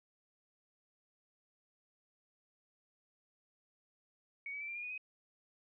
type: tone with pitch steps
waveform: sine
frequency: 2237 / 2281 / 2327 / 2373 / 2420 / 2468 / 2517 Hz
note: C#7 / C#7 / D7 / D7 / D#7 / D#7 / D#7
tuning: +15 / +49 / -17 / +17 / -49 / -15 / +19 cents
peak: -40 dBFS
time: 4.46-4.978 s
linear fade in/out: 2 ms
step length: 74 ms
effects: none